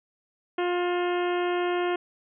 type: harmonic tone with a mistuned harmonic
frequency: 354.1 Hz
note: F4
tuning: 24 cents sharp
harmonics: 1 / 2 / 3 / 4 / 5 / 6 / 7 / 8 / 9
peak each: -25 / -31 / -35 / -37 / -39 / -41 / -42 / -43 / -44 dBFS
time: 0.58-1.96 s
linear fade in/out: 5 ms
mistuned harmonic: 7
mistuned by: +43 cents
effects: none